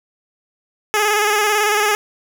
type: tone with vibrato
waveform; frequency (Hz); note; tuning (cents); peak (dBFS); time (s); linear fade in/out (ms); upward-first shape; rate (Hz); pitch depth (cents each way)
10% pulse; 420; G#4; +19; -6; 0.94-1.95; 0; square; 18; 37
effects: none